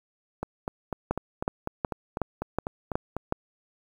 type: two click trains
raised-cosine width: 1 ms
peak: -11 / -16 dBFS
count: 7 / 12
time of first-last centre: 1.11-3.324 / 0.43-3.166 s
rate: 2.71 / 4.02 Hz
effects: 8-bit